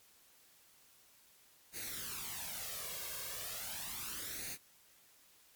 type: noise with flanger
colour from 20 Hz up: white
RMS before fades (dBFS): -43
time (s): 1.72-4.58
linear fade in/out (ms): 50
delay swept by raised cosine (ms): 0.46 to 1.86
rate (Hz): 0.36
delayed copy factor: +0.7
effects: white hiss -65 dBFS RMS until 5.55 s + MP3 96 kbps